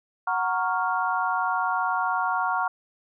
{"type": "chord", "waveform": "sine", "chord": "Gb major seventh", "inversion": "none", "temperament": "equal", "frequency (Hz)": [740, 932.3, 1108.7, 1396.9], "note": ["Gb5", "Bb5", "Db6", "F6"], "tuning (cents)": [0, 0, 0, 0], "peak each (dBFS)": -28, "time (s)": [0.27, 2.68], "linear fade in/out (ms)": 5, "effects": []}